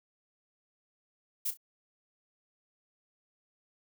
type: noise with echo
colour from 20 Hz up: violet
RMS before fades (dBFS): -32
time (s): 1.45-1.51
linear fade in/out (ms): 10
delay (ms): 32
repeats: 2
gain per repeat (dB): -12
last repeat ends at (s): 1.574
effects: none